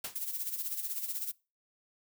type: noise with exponential decay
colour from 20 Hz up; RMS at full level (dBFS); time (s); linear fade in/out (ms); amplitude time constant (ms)
white; -34; 0.04-0.22; 5; 37
type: noise with tremolo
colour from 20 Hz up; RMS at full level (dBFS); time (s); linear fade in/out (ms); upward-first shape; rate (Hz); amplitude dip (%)
violet; -34; 0.15-1.32; 10; sine; 16; 65
effects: noise-tail reverb RT60 0.3 s tail -24 dB re dry